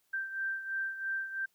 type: beating tone pair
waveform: sine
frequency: 1568 / 1571 Hz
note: G6 / G6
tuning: 0 / +3 cents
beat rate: 3 Hz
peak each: -34 / -40 dBFS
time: 0.13-1.46 s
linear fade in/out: 10 ms
effects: white hiss -74 dBFS RMS until 1.54 s